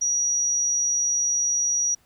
sine tone, 5780 Hz, F#8, 41 cents flat, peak -20 dBFS, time 0.01-1.95 s, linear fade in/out 10 ms, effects pink hiss -62 dBFS RMS until 2.05 s

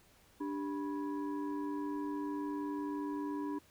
sine tone with frequency modulation, 293.7 Hz, D4, in tune, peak -35 dBFS, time 0.4-3.59 s, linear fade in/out 10 ms, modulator 687 Hz, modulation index 0.75, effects pink hiss -65 dBFS RMS until 3.7 s

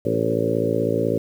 harmonic tone with a mistuned harmonic, 56 Hz, A1, 31 cents sharp, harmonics 2 / 3 / 4 / 5 / 6 / 7 / 8 / 9 / 10, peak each -28 / -29 / -30 / -27 / -29 / -26 / -25 / -28 / -27 dBFS, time 0.05-1.18 s, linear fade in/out 5 ms, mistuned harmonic 9, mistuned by -20 cents, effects 8-bit

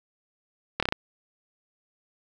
slowing click train, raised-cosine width 0.3 ms, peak -8 dBFS, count 5, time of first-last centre 0.8-0.924 s, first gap 26 ms, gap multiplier 1.12, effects none

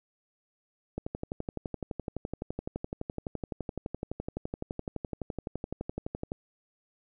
click train, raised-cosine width 2 ms, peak -20 dBFS, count 64, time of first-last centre 0.98-6.319 s, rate 11.8 Hz, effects none

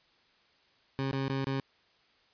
20% pulse tone with dropouts, 135.3 Hz, C#3, 42 cents flat, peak -25 dBFS, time 0.99-1.6 s, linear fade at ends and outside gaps 0 ms, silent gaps 1.114-1.131 / 1.282-1.297 / 1.444-1.47 s, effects white hiss -66 dBFS RMS until 2.33 s + resampled to 11025 Hz

